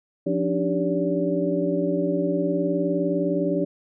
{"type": "tone cluster", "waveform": "sine", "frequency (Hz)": [175.5, 283.1, 302.7, 393.9, 572], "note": ["F3", "C#4", "D#4", "G4", "D5"], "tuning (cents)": [9, 37, -48, 8, -46], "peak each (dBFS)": -27, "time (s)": [0.26, 3.65], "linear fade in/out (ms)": 10, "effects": []}